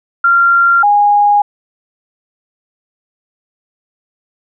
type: tone pair in turn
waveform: sine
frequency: 1383 / 822.3 Hz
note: F6 / G#5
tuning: -17 / -17 cents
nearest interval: major sixth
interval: 900 cents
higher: first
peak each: -6 dBFS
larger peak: neither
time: 0.24-0.83 / 0.83-1.42 s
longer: neither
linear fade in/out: 5 ms
effects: none